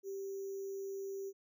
sine tone with sample-and-hold, 390.1 Hz, G4, 8 cents flat, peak -39 dBFS, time 0.03-1.33 s, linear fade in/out 50 ms, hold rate 6300 Hz, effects none

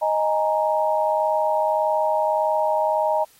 sine chord, D# suspended fourth, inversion none, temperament equal, 622.3 / 830.6 / 932.3 Hz, D#5 / G#5 / A#5, 0 / 0 / 0 cents, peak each -21 / -24 / -23 dBFS, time 0.01-3.25 s, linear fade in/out 20 ms, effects white hiss -55 dBFS RMS until 3.39 s + AAC 48 kbps

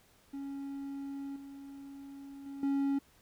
triangle tone with level steps, 277.2 Hz, C#4, in tune, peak -36 / -43 / -39 / -26 dBFS, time 0.33-2.99 s, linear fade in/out 10 ms, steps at 1.36 / 2.46 / 2.63 s, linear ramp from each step 2 ms, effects pink hiss -65 dBFS RMS until 3.21 s

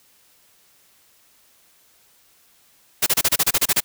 white noise bursts, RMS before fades -17 dBFS, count 11, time 3.02-3.805 s, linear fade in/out 10 ms, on 45 ms, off 29 ms, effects white hiss -57 dBFS RMS until 3.84 s

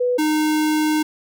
sine / square tone pair in turn, 493.9 / 307.3 Hz, B4 / D#4, 0 / -21 cents, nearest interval minor sixth, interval 821 cents, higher first, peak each -16 / -17 dBFS, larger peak first, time 0-0.18 / 0.18-1.03 s, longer second, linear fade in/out 10 ms, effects none

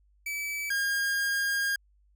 45% pulse tone pair in turn, 2301 / 1619.3 Hz, D7 / G#6, -36 / -44 cents, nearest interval tritone, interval 608 cents, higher first, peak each -31 / -26 dBFS, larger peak second, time 0.26-0.7 / 0.7-1.76 s, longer second, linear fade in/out 5 ms, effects added 50 Hz sine -61 dBFS peak until 2.15 s

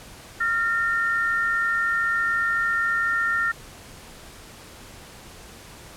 sine tone pair together, 1387.9 / 1822 Hz, F6 / A#6, -11 / -40 cents, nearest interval perfect fourth, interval 471 cents, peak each -23 dBFS, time 0.4-3.52 s, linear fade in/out 10 ms, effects pink hiss -44 dBFS RMS until 5.96 s + low-pass 12000 Hz 12 dB/octave

